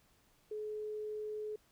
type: tone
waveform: sine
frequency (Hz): 426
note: G#4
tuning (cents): +44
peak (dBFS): -38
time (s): 0.51-1.56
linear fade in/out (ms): 5
effects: pink hiss -70 dBFS RMS until 1.71 s